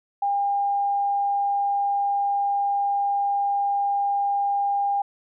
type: tone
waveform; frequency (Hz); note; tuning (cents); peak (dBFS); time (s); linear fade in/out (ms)
sine; 804; G5; +44; -20; 0.22-5.02; 5
effects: none